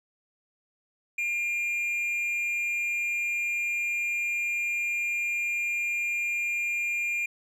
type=tone with amplitude modulation; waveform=triangle; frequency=2400 Hz; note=D7; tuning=37 cents sharp; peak=-23 dBFS; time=1.18-7.26 s; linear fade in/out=5 ms; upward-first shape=sine; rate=271 Hz; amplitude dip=35%; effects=none